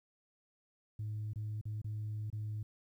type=tone with dropouts; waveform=sine; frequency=106.8 Hz; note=G#2; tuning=49 cents sharp; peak=-35 dBFS; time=0.99-2.63 s; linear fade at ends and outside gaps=5 ms; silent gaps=1.334-1.358 / 1.613-1.654 / 1.817-1.844 / 2.302-2.327 s; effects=tanh soft clip ceiling -34 dBFS + 12-bit